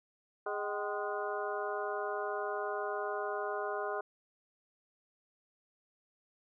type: harmonic tone with a mistuned harmonic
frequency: 206.9 Hz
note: G#3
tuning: 6 cents flat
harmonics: 2 / 3 / 4 / 5 / 6 / 7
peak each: -38 / -40 / -41 / -42 / -43 / -43 dBFS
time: 0.46-4.01 s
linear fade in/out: 5 ms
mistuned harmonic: 4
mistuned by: -130 cents
effects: none